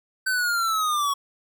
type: linear sweep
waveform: square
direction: down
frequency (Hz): 1540 to 1108.7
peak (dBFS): -22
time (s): 0.26-1.14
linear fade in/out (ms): 10
effects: none